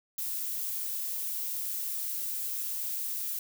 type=noise; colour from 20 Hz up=violet; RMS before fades=-34 dBFS; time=0.18-3.39 s; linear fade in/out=2 ms; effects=none